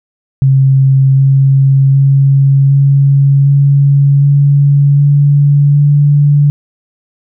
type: tone with pitch steps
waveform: sine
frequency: 134.7 / 136.11 / 137.53 / 138.97 / 140.42 / 141.89 / 143.37 / 144.87 Hz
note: C#3 / C#3 / C#3 / C#3 / C#3 / C#3 / D3 / D3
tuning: -49 / -31 / -13 / +5 / +23 / +41 / -41 / -23 cents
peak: -4 dBFS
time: 0.42-6.5 s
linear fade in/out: 0 ms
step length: 760 ms
effects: none